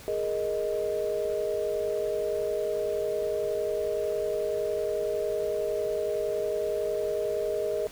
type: chord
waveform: sine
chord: Ab suspended second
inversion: none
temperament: equal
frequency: 415.3 / 466.2 / 622.3 Hz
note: Ab4 / Bb4 / Eb5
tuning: 0 / 0 / 0 cents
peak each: -30 / -32 / -30 dBFS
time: 0.08-7.87 s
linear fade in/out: 0 ms
effects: pink hiss -47 dBFS RMS until 7.91 s